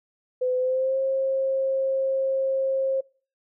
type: tone with pitch glide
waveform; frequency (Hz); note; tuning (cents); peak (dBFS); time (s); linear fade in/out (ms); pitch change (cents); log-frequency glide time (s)
sine; 506 to 534.5; B4 to C5; +42 to +37; -21; 0.41-3.01; 10; +95; 0.57-0.98
effects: noise-tail reverb RT60 0.4 s tail -24 dB re dry